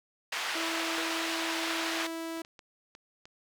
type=band-pass noise; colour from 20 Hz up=white; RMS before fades=-34 dBFS; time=0.32-2.07 s; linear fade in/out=5 ms; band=720 to 3300 Hz; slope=12 dB/octave
type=tone; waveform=sawtooth; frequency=328.5 Hz; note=E4; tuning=6 cents flat; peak=-31 dBFS; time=0.55-2.42 s; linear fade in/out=5 ms
type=tone with exponential decay; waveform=sawtooth; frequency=485.7 Hz; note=B4; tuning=29 cents flat; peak=-32 dBFS; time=0.98-1.14 s; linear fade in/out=0 ms; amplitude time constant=34 ms
type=clicks; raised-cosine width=0.2 ms; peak=-32 dBFS; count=5; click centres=2.374 / 2.449 / 2.592 / 2.951 / 3.255 s
effects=none